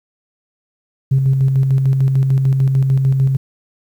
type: tone with tremolo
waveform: sine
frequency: 134.2 Hz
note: C3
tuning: 44 cents sharp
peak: -8 dBFS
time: 1.11-3.37 s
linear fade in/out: 10 ms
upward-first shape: square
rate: 6.7 Hz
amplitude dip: 40%
effects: tanh soft clip ceiling -6 dBFS + 8-bit